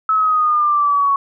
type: exponential sweep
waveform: sine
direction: down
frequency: 1300 to 1108.7 Hz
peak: -12 dBFS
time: 0.09-1.16 s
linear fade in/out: 2 ms
effects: none